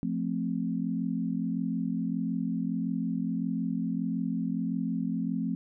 sine chord, F major, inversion none, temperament equal, 174.61 / 220 / 261.6 Hz, F3 / A3 / C4, 0 / 0 / 0 cents, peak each -32 dBFS, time 0.03-5.55 s, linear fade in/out 0 ms, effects none

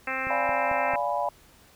harmonic tone, 262.9 Hz, C4, 8 cents sharp, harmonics 1 / 2 / 3 / 4 / 5 / 6 / 7 / 8 / 9 / 10, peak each -41 / -37 / -37 / -39 / -35 / -36 / -35 / -35 / -38 / -36 dBFS, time 0.07-0.96 s, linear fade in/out 5 ms
click train, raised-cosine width 3 ms, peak -27 dBFS, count 4, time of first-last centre 0.27-0.937 s, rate 4.5 Hz
sine chord, D diminished seventh, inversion none, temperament equal with one note detuned, 581.6 / 698.5 / 830.6 / 987.8 Hz, D5 / F5 / Ab5 / Cb6, -17 / 0 / 0 / 0 cents, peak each -30 dBFS, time 0.3-1.29 s, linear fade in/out 2 ms
effects pink hiss -56 dBFS RMS until 1.75 s

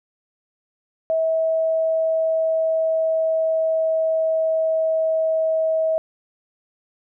sine tone with pitch glide, 646 to 640.8 Hz, E5 to E5, -35 to -49 cents, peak -17 dBFS, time 1.1-5.98 s, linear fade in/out 0 ms, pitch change -14 cents, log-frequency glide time 1.33-5.64 s, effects none

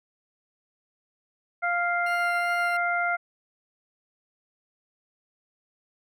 harmonic tone, 698.5 Hz, F5, in tune, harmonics 1 / 2 / 3, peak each -27 / -26 / -30 dBFS, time 1.62-3.17 s, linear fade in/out 20 ms
20% pulse tone with vibrato, 1396.9 Hz, F6, in tune, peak -33 dBFS, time 2.06-2.77 s, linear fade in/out 5 ms, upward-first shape sine, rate 2.6 Hz, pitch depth 16 cents each way
effects none

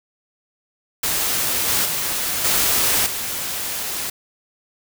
white noise with level steps, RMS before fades -21 / -19 / -23 / -18 / -26 dBFS, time 1.03-4.1 s, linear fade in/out 5 ms, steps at 1.68 / 1.85 / 2.44 / 3.06 s, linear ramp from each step 5 ms, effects none

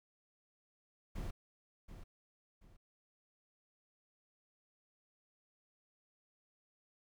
brown noise with echo, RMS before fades -41 dBFS, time 1.15-1.31 s, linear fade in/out 10 ms, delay 730 ms, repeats 2, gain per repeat -10 dB, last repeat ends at 2.77 s, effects none

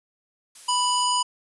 blue noise, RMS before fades -42 dBFS, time 0.55-1.04 s, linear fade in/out 5 ms
harmonic tone, 987.8 Hz, B5, in tune, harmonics 1 / 3 / 5 / 7 / 9, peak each -22 / -27 / -29 / -30 / -32 dBFS, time 0.68-1.23 s, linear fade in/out 10 ms
effects resampled to 24000 Hz

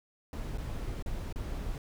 brown noise with dropouts, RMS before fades -36 dBFS, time 0.33-1.78 s, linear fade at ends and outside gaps 1 ms, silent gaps 0.575-0.582 / 1.025-1.061 / 1.326-1.359 s, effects none

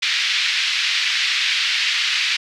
pink band-pass noise, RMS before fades -20 dBFS, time 0.02-2.37 s, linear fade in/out 10 ms, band 2000 to 4600 Hz, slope 24 dB/octave, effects none

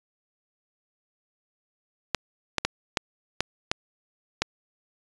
clicks, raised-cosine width 0.2 ms, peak -5 dBFS, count 7, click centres 2.147 / 2.583 / 2.65 / 2.972 / 3.406 / 3.715 / 4.42 s, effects resampled to 22050 Hz

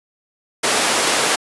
pink high-pass noise, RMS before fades -17 dBFS, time 0.63-1.36 s, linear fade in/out 10 ms, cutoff 420 Hz, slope 12 dB/octave, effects resampled to 24000 Hz

